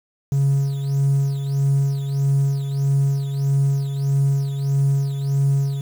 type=tone with tremolo; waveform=triangle; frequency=138.59 Hz; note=C#3; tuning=in tune; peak=-11 dBFS; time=0.32-5.81 s; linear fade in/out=2 ms; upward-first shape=sine; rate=1.6 Hz; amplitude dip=65%; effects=tanh soft clip ceiling -10 dBFS + 7-bit